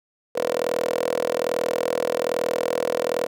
10% pulse tone with high-pass filter, 41.2 Hz, E1, in tune, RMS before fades -24 dBFS, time 0.35-3.27 s, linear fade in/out 10 ms, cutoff 480 Hz, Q 9.1, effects none

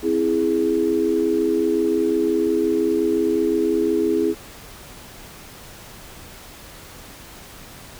sine chord, C augmented, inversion none, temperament equal, 261.6 / 329.6 / 415.3 Hz, C4 / E4 / G#4, 0 / 0 / 0 cents, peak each -25 / -20 / -20 dBFS, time 0.02-4.35 s, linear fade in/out 50 ms, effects pink hiss -41 dBFS RMS until 7.99 s

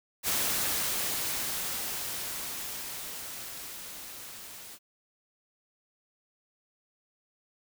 white noise with level ramp, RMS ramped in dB -28 to -46 dBFS, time 0.23-4.79 s, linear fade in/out 50 ms, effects none

